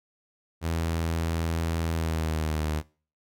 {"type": "tone with pitch glide", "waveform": "sawtooth", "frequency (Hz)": [82.41, 76.89], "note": ["E2", "D#2"], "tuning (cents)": [0, -20], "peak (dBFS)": -22, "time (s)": [0.61, 2.83], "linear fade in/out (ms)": 50, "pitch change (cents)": -120, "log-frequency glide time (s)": [1.88, 2.65], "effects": ["noise-tail reverb RT60 0.4 s tail -23 dB re dry"]}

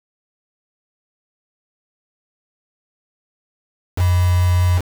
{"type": "tone with quantisation", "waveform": "sine", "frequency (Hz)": 89.5, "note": "F2", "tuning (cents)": 43, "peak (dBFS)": -12, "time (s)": [3.96, 4.82], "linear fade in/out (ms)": 50, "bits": 4, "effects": []}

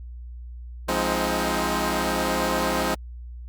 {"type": "chord", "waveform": "10% pulse", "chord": "F minor seventh", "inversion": "none", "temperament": "equal with one note detuned", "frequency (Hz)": [174.61, 207.7, 261.6, 315.7], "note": ["F3", "Ab3", "C4", "Eb4"], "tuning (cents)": [0, 0, 0, 25], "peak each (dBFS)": -20, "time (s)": [0.88, 2.95], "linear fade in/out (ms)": 10, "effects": ["added 60 Hz sine -35 dBFS peak until 3.48 s", "Opus 48 kbps"]}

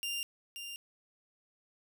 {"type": "tone with echo", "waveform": "sawtooth", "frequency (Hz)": 2794, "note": "F7", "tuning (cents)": 0, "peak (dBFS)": -31, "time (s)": [0.03, 0.23], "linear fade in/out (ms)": 0, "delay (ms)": 530, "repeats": 1, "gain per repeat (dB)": -7, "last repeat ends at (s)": 0.76, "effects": []}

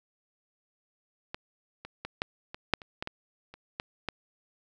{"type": "clicks", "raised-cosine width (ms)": 0.3, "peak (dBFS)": [-19, -25, -20, -12, -23, -6, -29, -17, -19, -30, -16, -15], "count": 12, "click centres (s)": [1.345, 1.85, 2.05, 2.219, 2.545, 2.737, 2.818, 3.025, 3.074, 3.54, 3.799, 4.087], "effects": []}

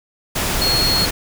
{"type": "tone in noise", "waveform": "sine", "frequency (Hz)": 4310, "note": "C#8", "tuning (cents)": -49, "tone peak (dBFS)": -16, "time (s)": [0.61, 1.06], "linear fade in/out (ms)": 10, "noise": "pink", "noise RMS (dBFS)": -20, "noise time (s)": [0.35, 1.11], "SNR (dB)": 1, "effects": []}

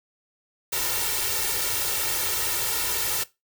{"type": "noise with comb filter", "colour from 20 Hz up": "white", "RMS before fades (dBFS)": -26, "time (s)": [0.72, 3.24], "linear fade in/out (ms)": 10, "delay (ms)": 2.2, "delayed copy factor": 0.8, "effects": ["noise-tail reverb RT60 0.2 s tail -18 dB re dry"]}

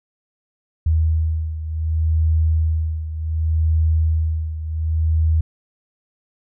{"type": "beating tone pair", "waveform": "sine", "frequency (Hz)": [79.5, 80.17], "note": ["D#2", "E2"], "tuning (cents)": [38, -48], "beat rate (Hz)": 0.67, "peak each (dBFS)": [-17, -22], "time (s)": [0.86, 5.41], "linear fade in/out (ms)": 5, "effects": []}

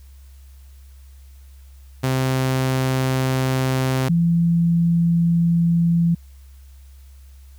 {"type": "tone pair in turn", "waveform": ["sawtooth", "sine"], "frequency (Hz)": [130.81, 169.04], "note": ["C3", "E3"], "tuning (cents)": [0, 44], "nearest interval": "major third", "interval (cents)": 444, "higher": "second", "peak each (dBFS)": -14, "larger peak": "neither", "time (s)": [[2.03, 4.09], [4.09, 6.15]], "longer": "neither", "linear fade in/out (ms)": 10, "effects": ["added 67 Hz sine -41 dBFS peak until 7.58 s", "white hiss -58 dBFS RMS until 7.58 s"]}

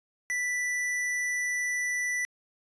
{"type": "tone", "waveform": "square", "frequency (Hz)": 1975.5, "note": "B6", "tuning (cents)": 0, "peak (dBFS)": -28, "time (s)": [0.3, 2.25], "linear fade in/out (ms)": 0, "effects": ["resampled to 22050 Hz"]}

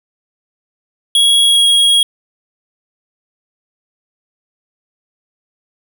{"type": "tone with pitch glide", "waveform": "square", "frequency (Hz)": [3322, 3297], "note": ["G#7", "G#7"], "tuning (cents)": [0, -13], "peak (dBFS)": -8, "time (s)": [1.15, 2.03], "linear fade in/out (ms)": 2, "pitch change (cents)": -13, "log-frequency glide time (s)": [1.45, 1.63], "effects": []}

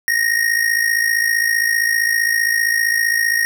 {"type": "tone with amplitude modulation", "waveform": "square", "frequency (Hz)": 1864.7, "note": "A#6", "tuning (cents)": 0, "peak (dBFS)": -12, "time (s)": [0.08, 3.45], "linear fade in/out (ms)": 0, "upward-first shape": "sine", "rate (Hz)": 55.3, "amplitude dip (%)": 70, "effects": []}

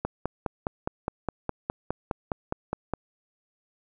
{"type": "click train", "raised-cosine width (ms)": 1, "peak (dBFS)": -13, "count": 15, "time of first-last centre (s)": [0.05, 2.937], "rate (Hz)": 4.85, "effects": []}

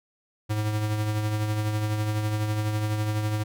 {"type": "tone with tremolo", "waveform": "square", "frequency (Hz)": 106.6, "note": "G#2", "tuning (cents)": 46, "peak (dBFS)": -23, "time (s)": [0.49, 3.44], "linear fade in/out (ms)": 20, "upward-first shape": "triangle", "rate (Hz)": 12, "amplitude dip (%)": 45, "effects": []}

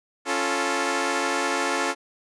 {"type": "chord", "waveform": "10% pulse", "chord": "Db augmented", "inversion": "none", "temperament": "equal", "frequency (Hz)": [277.2, 349.2, 440], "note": ["Db4", "F4", "A4"], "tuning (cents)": [0, 0, 0], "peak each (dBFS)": -19, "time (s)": [0.25, 1.95], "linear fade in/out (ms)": 50, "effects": ["resampled to 22050 Hz"]}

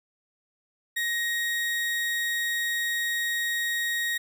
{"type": "tone", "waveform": "35% pulse", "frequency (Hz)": 1880, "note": "A#6", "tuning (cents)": 14, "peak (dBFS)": -24, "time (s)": [0.96, 4.18], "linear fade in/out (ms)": 10, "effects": []}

